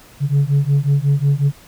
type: beating tone pair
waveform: sine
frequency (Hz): 138.8 / 144.3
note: C#3 / D3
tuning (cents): +3 / -30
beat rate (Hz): 5.5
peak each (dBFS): -14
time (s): 0.2-1.52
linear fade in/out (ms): 50
effects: tanh soft clip ceiling -9 dBFS + pink hiss -45 dBFS RMS until 1.67 s